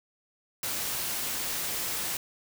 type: noise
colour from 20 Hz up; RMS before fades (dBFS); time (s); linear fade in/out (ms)
white; -32; 0.63-2.17; 2
effects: none